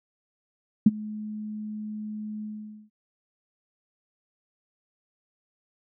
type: tone with ADSR envelope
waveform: sine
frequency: 213 Hz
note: G#3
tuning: 44 cents sharp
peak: -9 dBFS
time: 0.86-2.9 s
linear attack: 6 ms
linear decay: 31 ms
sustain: -23 dB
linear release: 470 ms
effects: none